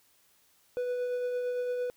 triangle tone with tremolo, 493.9 Hz, B4, in tune, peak -26 dBFS, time 0.77-1.9 s, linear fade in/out 0 ms, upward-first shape triangle, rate 8.8 Hz, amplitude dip 30%, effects white hiss -66 dBFS RMS until 1.96 s

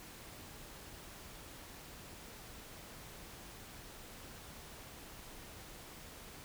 silence, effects pink hiss -52 dBFS RMS until 6.44 s

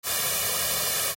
white noise with comb filter, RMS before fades -26 dBFS, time 0.03-1.15 s, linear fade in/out 50 ms, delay 1.7 ms, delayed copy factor +1, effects high-pass 80 Hz 12 dB/octave + AAC 48 kbps

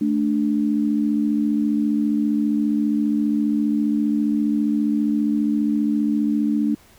sine tone pair together, 218.8 / 293.7 Hz, A3 / D4, -9 / 0 cents, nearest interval perfect fourth, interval 509 cents, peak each -20 dBFS, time 0.01-6.75 s, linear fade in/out 5 ms, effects pink hiss -52 dBFS RMS until 6.98 s

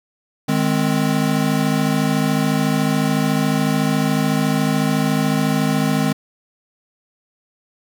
square chord, Ab major, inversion second, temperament equal with one note detuned, 153.78 / 207.7 / 261.6 Hz, Eb3 / Ab3 / C4, -20 / 0 / 0 cents, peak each -21 dBFS, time 0.48-6.13 s, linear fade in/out 10 ms, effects 9-bit

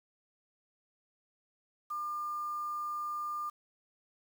sine tone with quantisation, 1200 Hz, D6, 37 cents sharp, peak -34 dBFS, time 1.9-3.5 s, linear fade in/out 10 ms, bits 9, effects none

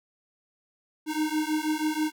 square beating tone pair, 305.8 / 312 Hz, D#4 / D#4, -30 / +5 cents, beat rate 6.2 Hz, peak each -29 dBFS, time 1.06-2.12 s, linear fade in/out 50 ms, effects none

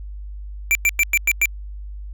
square tone bursts, 2349 Hz, D7, in tune, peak -14 dBFS, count 6, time 0.71-1.456 s, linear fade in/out 0 ms, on 41 ms, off 100 ms, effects added 50 Hz sine -30 dBFS peak until 2.13 s

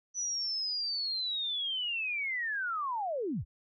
sine linear sweep, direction down, 5980 to 41.91 Hz, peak -31 dBFS, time 0.14-3.45 s, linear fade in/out 50 ms, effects none

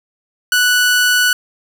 sawtooth tone, 1480 Hz, F#6, in tune, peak -7 dBFS, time 0.52-1.33 s, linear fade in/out 2 ms, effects none

